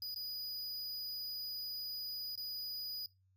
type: tone with dropouts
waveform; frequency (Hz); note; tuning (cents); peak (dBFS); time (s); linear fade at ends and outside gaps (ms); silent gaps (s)
square; 4937; D#8; -14; -40; 0.02-3.06; 1; 0.145-0.16 / 2.355-2.376
effects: noise-tail reverb RT60 0.2 s tail -18 dB re dry + added 94 Hz sine -69 dBFS peak until 3.36 s